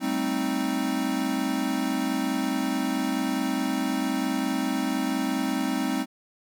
square chord, A half-diminished seventh, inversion third, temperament equal with one note detuned, 196 / 220.6 / 261.6 / 311.1 Hz, G3 / A3 / C4 / Eb4, 0 / +5 / 0 / 0 cents, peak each -33 / -34 / -28 / -31 dBFS, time 0-6.06 s, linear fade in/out 50 ms, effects none

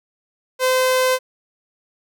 sawtooth tone, 514 Hz, C5, 31 cents flat, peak -11 dBFS, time 0.59-1.19 s, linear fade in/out 50 ms, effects none

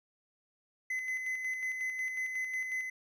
triangle tone with tremolo, 2033 Hz, B6, 50 cents sharp, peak -30 dBFS, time 0.9-2.9 s, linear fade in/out 5 ms, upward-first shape square, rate 5.5 Hz, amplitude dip 40%, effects none

